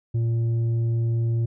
sine tone with tanh clipping, 115.6 Hz, A#2, 14 cents flat, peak -21 dBFS, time 0.14-1.46 s, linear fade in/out 10 ms, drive 5 dB, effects none

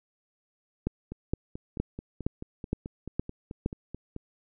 two click trains, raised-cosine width 3 ms, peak -14 / -24 dBFS, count 7 / 15, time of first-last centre 0.87-3.661 / 1.12-4.163 s, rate 2.15 / 4.6 Hz, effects none

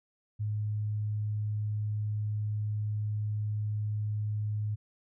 sine tone, 105.7 Hz, G#2, 31 cents sharp, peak -29 dBFS, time 0.39-4.76 s, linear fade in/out 20 ms, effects none

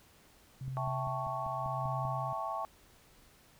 sine tone with tremolo, 131.8 Hz, C3, 13 cents sharp, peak -35 dBFS, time 0.61-2.33 s, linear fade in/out 2 ms, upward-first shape sine, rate 0.91 Hz, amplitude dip 65%
click train, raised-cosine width 5 ms, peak -34 dBFS, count 8, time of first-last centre 0.68-2.053 s, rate 5.1 Hz
sine chord, A dominant seventh, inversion second, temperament equal, 659.3 / 784 / 880 / 1108.7 Hz, E5 / G5 / A5 / C#6, 0 / 0 / 0 / 0 cents, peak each -40 / -41 / -40 / -38 dBFS, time 0.77-2.65 s, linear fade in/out 0 ms
effects pink hiss -62 dBFS RMS until 3.59 s

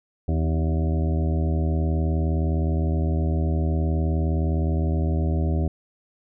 harmonic tone with a mistuned harmonic, 79.5 Hz, D#2, 38 cents sharp, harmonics 1 / 2 / 3 / 4 / 5 / 7 / 8 / 9, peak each -21 / -27 / -31 / -33 / -35 / -38 / -39 / -40 dBFS, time 0.28-5.68 s, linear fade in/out 5 ms, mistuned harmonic 3, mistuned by +57 cents, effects none

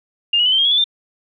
sine tone with pitch steps, 2812 / 2911 / 3014 / 3120 / 3230 / 3344 / 3462 / 3584 Hz, F7 / F#7 / F#7 / G7 / G#7 / G#7 / A7 / A7, +11 / -29 / +31 / -9 / -49 / +11 / -29 / +31 cents, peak -12 dBFS, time 0.33-0.842 s, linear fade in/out 5 ms, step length 64 ms, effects none

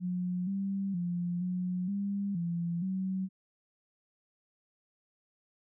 sine tone with pitch steps, 180 / 195.8 / 175.1 / 181.2 / 199.9 / 170.8 / 188.8 Hz, F#3 / G3 / F3 / F#3 / G3 / F3 / F#3, -47 / -2 / +5 / -36 / +34 / -38 / +35 cents, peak -30 dBFS, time 0-3.29 s, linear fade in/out 50 ms, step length 470 ms, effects none

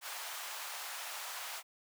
pink high-pass noise, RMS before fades -43 dBFS, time 0.01-1.63 s, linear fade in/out 50 ms, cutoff 750 Hz, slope 24 dB/octave, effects none

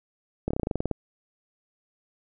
slowing click train, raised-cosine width 2 ms, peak -13 dBFS, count 12, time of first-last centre 0.48-0.913 s, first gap 26 ms, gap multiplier 1.08, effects none

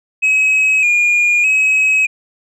sine tone with vibrato, 2489 Hz, D#7, in tune, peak -7 dBFS, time 0.22-2.07 s, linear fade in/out 20 ms, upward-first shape square, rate 0.82 Hz, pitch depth 44 cents each way, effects tanh soft clip ceiling -9 dBFS

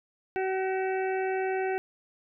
harmonic tone, 378.9 Hz, F#4, 41 cents sharp, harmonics 1 / 2 / 4 / 5 / 6 / 7, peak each -28 / -32 / -38 / -42 / -43 / -44 dBFS, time 0.36-1.78 s, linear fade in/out 0 ms, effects none

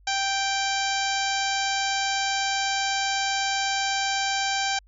harmonic tone, 784 Hz, G5, in tune, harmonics 1 / 2 / 3 / 4 / 5 / 6 / 7 / 8 / 9, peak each -27 / -30 / -32 / -33 / -34 / -35 / -35 / -36 / -37 dBFS, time 0.07-4.79 s, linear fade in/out 5 ms, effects added 48 Hz sine -52 dBFS peak until 4.87 s

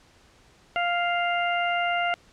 harmonic tone, 698.5 Hz, F5, in tune, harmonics 1 / 2 / 3 / 4, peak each -25 / -29 / -30 / -32 dBFS, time 0.76-2.14 s, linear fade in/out 0 ms, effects pink hiss -57 dBFS RMS until 2.32 s + low-pass 7000 Hz 12 dB/octave

